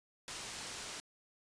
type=low-pass noise; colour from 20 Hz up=white; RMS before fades=-45 dBFS; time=0.28-1 s; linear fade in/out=0 ms; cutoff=7800 Hz; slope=12 dB/octave; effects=resampled to 22050 Hz